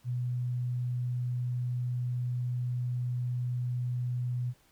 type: tone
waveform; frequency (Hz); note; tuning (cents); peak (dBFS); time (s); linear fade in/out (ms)
sine; 123.47; B2; 0; -29; 0.04-4.54; 50
effects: pink hiss -65 dBFS RMS until 4.71 s